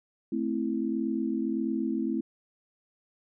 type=chord; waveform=sine; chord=A minor; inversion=none; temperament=equal; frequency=220 / 261.6 / 329.6 Hz; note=A3 / C4 / E4; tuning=0 / 0 / 0 cents; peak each=-31 dBFS; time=0.32-2.21 s; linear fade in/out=5 ms; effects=none